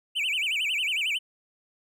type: tone with vibrato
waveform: triangle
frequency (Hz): 2637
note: E7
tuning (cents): 0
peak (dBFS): -23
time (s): 0.15-1.19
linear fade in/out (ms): 20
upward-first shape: sine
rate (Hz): 11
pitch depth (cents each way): 270
effects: none

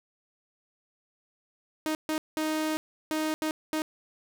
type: tone bursts at uneven times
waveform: sawtooth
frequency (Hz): 311.4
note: D#4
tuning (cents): +2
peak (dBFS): -23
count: 6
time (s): 1.86-1.95 / 2.09-2.18 / 2.37-2.77 / 3.11-3.34 / 3.42-3.51 / 3.73-3.82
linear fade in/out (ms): 0
effects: none

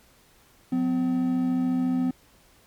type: tone pair together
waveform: triangle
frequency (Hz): 180.5 / 254.6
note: F#3 / C4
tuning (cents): -43 / -47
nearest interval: tritone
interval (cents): 596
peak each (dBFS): -28 / -20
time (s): 0.72-2.11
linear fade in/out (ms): 5
effects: pink hiss -58 dBFS RMS until 2.66 s + MP3 96 kbps

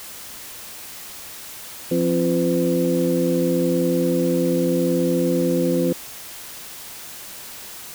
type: tone cluster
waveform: sine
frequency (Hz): 173.8 / 264.3 / 345.1 / 507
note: F3 / C4 / F4 / B4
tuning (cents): -8 / +18 / -21 / +45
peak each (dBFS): -22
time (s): 1.91-5.93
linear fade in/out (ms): 5
effects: tanh soft clip ceiling -7 dBFS + white hiss -37 dBFS RMS until 7.94 s

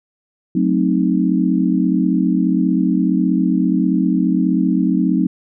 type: chord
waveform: sine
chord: F# diminished seventh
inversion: none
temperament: equal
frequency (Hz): 185 / 220 / 261.6 / 311.1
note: F#3 / A3 / C4 / Eb4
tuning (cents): 0 / 0 / 0 / 0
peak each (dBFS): -17 / -21 / -18 / -19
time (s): 0.55-5.27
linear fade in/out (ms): 5
effects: none

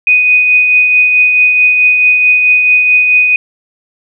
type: tone with tremolo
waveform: sine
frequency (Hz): 2490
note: D#7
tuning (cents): +1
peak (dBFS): -3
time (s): 0.07-3.36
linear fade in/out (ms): 2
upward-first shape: triangle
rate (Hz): 4.6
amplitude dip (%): 40
effects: none

